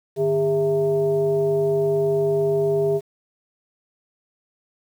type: tone with frequency modulation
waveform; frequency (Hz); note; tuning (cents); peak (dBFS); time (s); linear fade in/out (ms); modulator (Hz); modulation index
sine; 405.4; G#4; -42; -17; 0.16-3.01; 50; 254; 0.65
effects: 8-bit